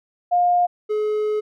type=tone pair in turn; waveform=sine / triangle; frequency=709 / 425.1 Hz; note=F5 / G#4; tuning=+26 / +40 cents; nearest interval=major sixth; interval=886 cents; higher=first; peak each=-14 / -17 dBFS; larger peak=first; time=0.31-0.67 / 0.89-1.41 s; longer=second; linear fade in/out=20 ms; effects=none